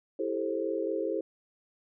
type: chord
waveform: sine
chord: A minor seventh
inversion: second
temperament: just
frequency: 330 / 396 / 440 / 528 Hz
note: E4 / G4 / A4 / C5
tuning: +2 / +18 / 0 / +16 cents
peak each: -34 dBFS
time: 0.19-1.21 s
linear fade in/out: 5 ms
effects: none